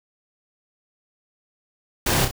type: noise with echo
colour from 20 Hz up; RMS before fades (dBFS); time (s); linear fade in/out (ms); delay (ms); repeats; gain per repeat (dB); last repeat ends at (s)
pink; -21; 2.06-2.25; 5; 31; 2; -6; 2.312
effects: none